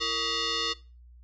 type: tone with frequency modulation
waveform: sine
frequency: 335 Hz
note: E4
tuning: 28 cents sharp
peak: -26 dBFS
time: 0-0.74 s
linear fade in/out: 20 ms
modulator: 796 Hz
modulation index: 6
effects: noise-tail reverb RT60 0.3 s tail -18 dB re dry + added 60 Hz sine -49 dBFS peak until 1.23 s